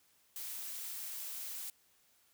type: noise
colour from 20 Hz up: blue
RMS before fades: -43 dBFS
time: 0.36-1.7 s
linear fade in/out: 2 ms
effects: white hiss -70 dBFS RMS until 2.33 s